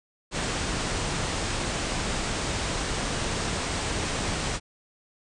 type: low-pass noise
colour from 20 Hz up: pink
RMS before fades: -29 dBFS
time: 0.31-4.6 s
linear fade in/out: 50 ms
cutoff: 9100 Hz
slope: 96 dB/octave
effects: none